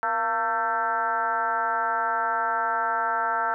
sine tone with frequency modulation, 1123 Hz, C#6, 22 cents sharp, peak -22 dBFS, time 0.03-3.54 s, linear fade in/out 0 ms, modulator 217 Hz, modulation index 2.1, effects none

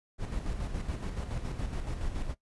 brown noise with tremolo, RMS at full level -33 dBFS, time 0.18-2.35 s, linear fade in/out 50 ms, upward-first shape square, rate 7.1 Hz, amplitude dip 45%, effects noise-tail reverb RT60 0.1 s tail -17 dB re dry + resampled to 24000 Hz

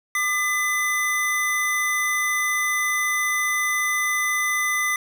square tone pair together, 1196.3 / 2012 Hz, D6 / B6, +32 / +32 cents, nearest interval major sixth, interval 900 cents, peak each -28 / -22 dBFS, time 0.15-4.96 s, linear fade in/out 2 ms, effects 9-bit

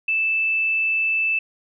sine tone, 2637 Hz, E7, in tune, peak -18 dBFS, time 0.08-1.39 s, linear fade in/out 5 ms, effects none

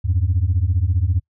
sine beating tone pair, 82.41 / 97.41 Hz, E2 / G2, 0 / -10 cents, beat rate 15 Hz, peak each -17 dBFS, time 0.04-1.2 s, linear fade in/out 20 ms, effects noise-tail reverb RT60 0.1 s tail -25 dB re dry + tanh soft clip ceiling -10 dBFS

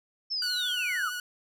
sine linear sweep, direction down, 5380 to 1160 Hz, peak -28 dBFS, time 0.3-1.1 s, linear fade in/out 20 ms
sawtooth tone with vibrato, 1469 Hz, F#6, 13 cents flat, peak -29 dBFS, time 0.42-1.2 s, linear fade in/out 2 ms, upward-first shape sine, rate 13 Hz, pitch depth 18 cents each way
effects none

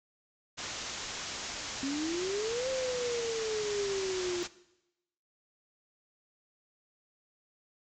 white low-pass noise, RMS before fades -40 dBFS, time 0.57-4.48 s, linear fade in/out 20 ms, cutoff 7300 Hz, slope 96 dB/octave
sine exponential two-way sweep, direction up then down, 266.3 to 530 to 348 Hz, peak -31 dBFS, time 1.83-4.43 s, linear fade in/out 0 ms, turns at 2.69 s
effects noise-tail reverb RT60 0.9 s tail -18 dB re dry

